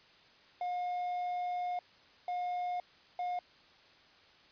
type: tone bursts at uneven times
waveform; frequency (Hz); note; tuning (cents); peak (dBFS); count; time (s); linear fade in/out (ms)
triangle; 716; F5; +43; -31; 3; 0.61-1.79 / 2.28-2.8 / 3.19-3.39; 2
effects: white hiss -61 dBFS RMS until 4.51 s + resampled to 11025 Hz